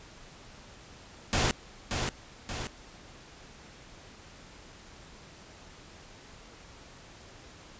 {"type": "noise with echo", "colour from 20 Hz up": "pink", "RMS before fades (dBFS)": -26, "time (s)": [1.33, 1.51], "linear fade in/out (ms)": 0, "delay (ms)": 580, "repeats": 2, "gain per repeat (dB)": -5, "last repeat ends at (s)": 2.67, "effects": ["pink hiss -51 dBFS RMS until 7.79 s", "resampled to 16000 Hz"]}